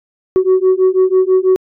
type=beating tone pair; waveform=sine; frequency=371 / 377.1 Hz; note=F#4 / F#4; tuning=+5 / +33 cents; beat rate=6.1 Hz; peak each=-10 dBFS; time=0.36-1.56 s; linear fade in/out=0 ms; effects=tanh soft clip ceiling -5 dBFS